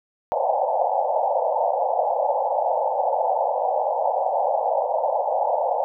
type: band-pass noise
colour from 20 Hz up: white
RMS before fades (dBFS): -22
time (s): 0.32-5.84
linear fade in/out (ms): 0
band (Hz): 510 to 890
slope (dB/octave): 96
effects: none